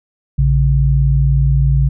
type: tone pair together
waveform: sine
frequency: 58.27 / 138.59 Hz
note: A#1 / C#3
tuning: 0 / 0 cents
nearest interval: octave + minor third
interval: 1500 cents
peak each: -12 dBFS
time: 0.38-1.89 s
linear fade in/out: 10 ms
effects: none